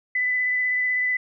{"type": "tone with vibrato", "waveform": "sine", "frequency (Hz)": 2000, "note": "B6", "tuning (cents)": 21, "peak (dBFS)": -20, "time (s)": [0.15, 1.17], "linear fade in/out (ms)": 5, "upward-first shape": "sine", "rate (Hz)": 16, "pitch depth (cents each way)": 10, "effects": []}